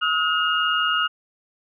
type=tone cluster; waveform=sine; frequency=1277 / 1438 / 2844 Hz; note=D#6 / F#6 / F7; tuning=+45 / -50 / +31 cents; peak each=-23 dBFS; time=0.01-1.08 s; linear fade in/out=20 ms; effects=none